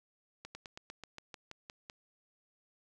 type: slowing click train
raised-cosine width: 0.2 ms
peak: -28 dBFS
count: 11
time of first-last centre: 0.45-1.899 s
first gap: 100 ms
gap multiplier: 1.08
effects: none